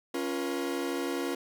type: chord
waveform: 40% pulse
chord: Bb minor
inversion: first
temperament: equal with one note detuned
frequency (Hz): 277.2 / 349.2 / 477.1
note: Db4 / F4 / Bb4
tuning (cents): 0 / 0 / +40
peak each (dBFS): -33 / -33 / -36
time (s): 0.14-1.35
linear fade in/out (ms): 5
effects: none

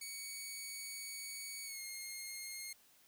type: tone with pitch glide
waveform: 10% pulse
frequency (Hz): 2241 to 2139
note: C#7 to C7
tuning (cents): +18 to +38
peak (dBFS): -35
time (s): 0.01-2.73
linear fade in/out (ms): 5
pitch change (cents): -80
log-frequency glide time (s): 1.65-1.81
effects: white hiss -67 dBFS RMS until 3.07 s

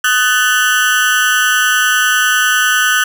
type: tone with amplitude modulation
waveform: 35% pulse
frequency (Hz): 1500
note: F#6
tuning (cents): +23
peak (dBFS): -4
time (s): 0.04-3.04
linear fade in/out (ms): 5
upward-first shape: sine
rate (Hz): 250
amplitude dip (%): 100
effects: none

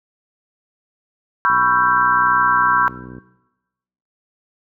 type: chord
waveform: sine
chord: C# half-diminished seventh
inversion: third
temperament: equal with one note detuned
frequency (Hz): 987.8 / 1108.7 / 1343.1 / 1568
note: B5 / C#6 / E6 / G6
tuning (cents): 0 / 0 / +32 / 0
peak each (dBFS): -18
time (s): 1.45-2.88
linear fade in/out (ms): 0
type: click train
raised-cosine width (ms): 3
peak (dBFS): -21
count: 106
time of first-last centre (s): 1.5-3.183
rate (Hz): 62.4
effects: noise-tail reverb RT60 1.0 s tail -19 dB re dry + high-pass 100 Hz 12 dB/octave

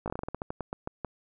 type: slowing click train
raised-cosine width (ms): 1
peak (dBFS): -19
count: 15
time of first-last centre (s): 0.06-1.047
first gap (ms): 18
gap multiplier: 1.19
effects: none

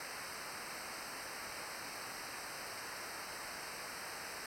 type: noise with comb filter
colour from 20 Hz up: pink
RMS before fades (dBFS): -45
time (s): 0-4.46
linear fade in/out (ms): 2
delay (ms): 0.29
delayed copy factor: -0.95
effects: low-pass 11000 Hz 12 dB/octave

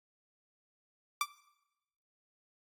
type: tone with exponential decay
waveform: sawtooth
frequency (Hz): 1170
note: D6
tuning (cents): -7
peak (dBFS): -21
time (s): 1.21-1.29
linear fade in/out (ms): 2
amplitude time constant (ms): 16
effects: noise-tail reverb RT60 0.9 s tail -18 dB re dry + AAC 64 kbps

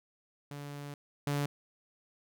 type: tone pair in turn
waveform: sawtooth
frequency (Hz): 143.8 / 143.8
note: D3 / D3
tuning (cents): -36 / -36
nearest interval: unison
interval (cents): 0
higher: neither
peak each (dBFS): -37 / -26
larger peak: second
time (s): 0.51-0.94 / 1.27-1.46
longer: first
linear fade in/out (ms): 2
effects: none

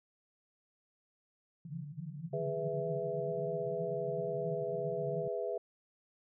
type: band-pass noise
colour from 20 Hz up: pink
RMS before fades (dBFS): -43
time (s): 1.65-5.28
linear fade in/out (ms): 2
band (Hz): 140 to 170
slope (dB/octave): 96
type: chord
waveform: sine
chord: E major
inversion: first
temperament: just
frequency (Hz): 412 / 494.4 / 659.3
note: G#4 / B4 / E5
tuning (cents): -14 / +2 / 0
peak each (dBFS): -38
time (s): 2.33-5.58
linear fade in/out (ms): 5
effects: none

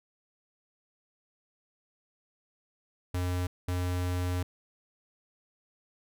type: tone bursts at uneven times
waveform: square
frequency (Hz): 90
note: F#2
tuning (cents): -47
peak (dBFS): -29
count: 2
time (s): 3.14-3.47 / 3.68-4.43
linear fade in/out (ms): 5
effects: none

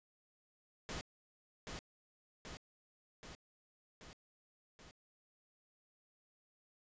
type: noise with echo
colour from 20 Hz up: pink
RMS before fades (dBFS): -43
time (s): 0.89-1.01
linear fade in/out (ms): 0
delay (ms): 780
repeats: 5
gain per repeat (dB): -3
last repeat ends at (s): 4.91
effects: resampled to 16000 Hz

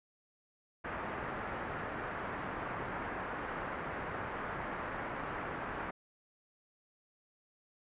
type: low-pass noise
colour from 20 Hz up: white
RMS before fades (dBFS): -40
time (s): 0.84-5.91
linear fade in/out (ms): 10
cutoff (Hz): 1700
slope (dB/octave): 24
effects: resampled to 8000 Hz

